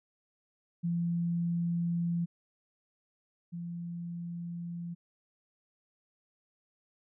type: tone pair in turn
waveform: sine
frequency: 170.9 / 171.56 Hz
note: F3 / F3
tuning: -37 / -31 cents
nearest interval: unison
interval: 6 cents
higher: second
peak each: -28 / -36 dBFS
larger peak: first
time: 0.83-2.26 / 3.52-4.95 s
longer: neither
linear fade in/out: 20 ms
effects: none